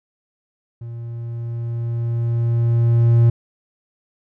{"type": "tone with level ramp", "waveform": "triangle", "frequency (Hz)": 117.1, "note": "A#2", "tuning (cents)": 8, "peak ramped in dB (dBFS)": [-27, -7], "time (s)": [0.81, 3.3], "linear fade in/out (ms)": 5, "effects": []}